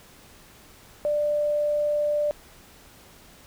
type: tone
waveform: sine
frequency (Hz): 592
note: D5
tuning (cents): +14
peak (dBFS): -21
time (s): 1.05-2.31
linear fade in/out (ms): 0
effects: pink hiss -51 dBFS RMS until 3.46 s